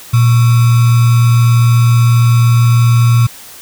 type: tone with sample-and-hold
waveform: sine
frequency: 117.9 Hz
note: A#2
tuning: 20 cents sharp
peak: -5 dBFS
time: 0.13-3.27 s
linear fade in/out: 10 ms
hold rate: 1225 Hz
effects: white hiss -34 dBFS RMS until 3.61 s